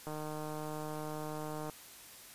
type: click train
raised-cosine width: 1 ms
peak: -28 dBFS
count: 250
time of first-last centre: 0.07-1.697 s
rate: 153 Hz
effects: white hiss -53 dBFS RMS until 2.34 s + resampled to 32000 Hz